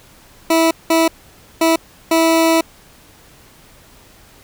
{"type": "tone bursts at uneven times", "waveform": "20% pulse", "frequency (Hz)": 327, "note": "E4", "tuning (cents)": -14, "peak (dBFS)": -6, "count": 4, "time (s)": [[0.5, 0.71], [0.9, 1.08], [1.61, 1.76], [2.11, 2.61]], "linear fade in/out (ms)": 5, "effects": ["pink hiss -46 dBFS RMS until 4.43 s"]}